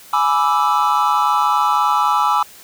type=chord; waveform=triangle; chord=E dominant seventh; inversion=first; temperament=equal with one note detuned; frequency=837.8 / 987.8 / 1174.7 / 1318.5 Hz; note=G#5 / B5 / D6 / E6; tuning=+15 / 0 / 0 / 0 cents; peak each=-17 dBFS; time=0.13-2.43 s; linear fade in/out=5 ms; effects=white hiss -42 dBFS RMS until 2.63 s